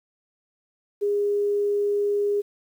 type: tone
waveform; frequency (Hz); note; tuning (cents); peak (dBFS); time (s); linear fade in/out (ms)
sine; 408.9; G#4; -27; -20; 1.01-2.42; 20
effects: 9-bit